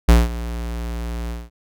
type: tone with ADSR envelope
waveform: square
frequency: 58.27 Hz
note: A#1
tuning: in tune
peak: -7 dBFS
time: 0.08-1.5 s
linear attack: 11 ms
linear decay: 190 ms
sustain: -18 dB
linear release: 200 ms
effects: none